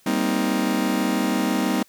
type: chord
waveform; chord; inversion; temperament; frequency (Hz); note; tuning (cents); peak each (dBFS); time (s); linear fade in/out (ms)
40% pulse; C minor seventh; second; just; 196.22 / 235.5 / 261.6 / 314; G3 / Bb3 / C4 / Eb4; +2 / +18 / 0 / +16; -25; 0.06-1.83; 5
effects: white hiss -57 dBFS RMS until 1.88 s